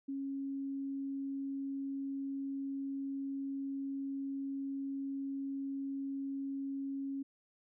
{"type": "tone", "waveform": "sine", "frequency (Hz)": 274.2, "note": "C#4", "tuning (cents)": -19, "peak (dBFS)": -36, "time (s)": [0.08, 7.23], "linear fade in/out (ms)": 10, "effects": []}